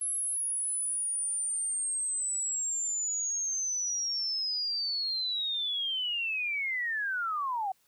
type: linear sweep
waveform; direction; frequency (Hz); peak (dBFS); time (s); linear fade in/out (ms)
sine; down; 11000 to 740; -29; 0.01-7.72; 5
effects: white hiss -69 dBFS RMS until 7.87 s